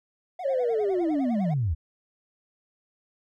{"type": "tone with vibrato", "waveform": "triangle", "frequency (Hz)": 661, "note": "E5", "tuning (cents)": 5, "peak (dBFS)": -30, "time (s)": [0.39, 1.54], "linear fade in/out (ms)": 5, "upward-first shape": "sine", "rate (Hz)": 9.9, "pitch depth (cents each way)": 220}
{"type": "linear sweep", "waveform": "sine", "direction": "down", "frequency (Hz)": [562, 68.6], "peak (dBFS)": -22, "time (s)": [0.44, 1.75], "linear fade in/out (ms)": 20}
{"effects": ["tanh soft clip ceiling -15 dBFS"]}